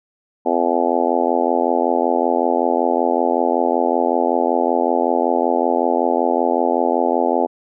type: harmonic tone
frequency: 85.3 Hz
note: F2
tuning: 40 cents flat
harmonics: 3 / 4 / 5 / 6 / 7 / 8 / 9 / 10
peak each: -23 / -23 / -23 / -23 / -23 / -23 / -23 / -23 dBFS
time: 0.45-7.47 s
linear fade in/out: 20 ms
effects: none